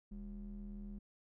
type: ring-modulated tone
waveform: triangle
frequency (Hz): 82.41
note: E2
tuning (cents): 0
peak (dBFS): -39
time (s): 0.11-0.99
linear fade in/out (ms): 10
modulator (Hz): 121
effects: none